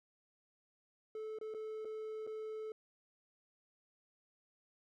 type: tone with dropouts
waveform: triangle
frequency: 435.3 Hz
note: A4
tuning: 19 cents flat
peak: -39 dBFS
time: 1.15-2.72 s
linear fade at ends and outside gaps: 2 ms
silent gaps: 1.387-1.412 / 1.54-1.546 / 1.848-1.853 / 2.267-2.273 s
effects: none